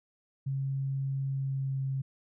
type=tone with pitch glide; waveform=sine; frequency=136 to 134.59 Hz; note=C#3 to C3; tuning=-33 to +49 cents; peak=-29 dBFS; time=0.46-2.02 s; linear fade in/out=10 ms; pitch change=-18 cents; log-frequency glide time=1.28-1.83 s; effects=none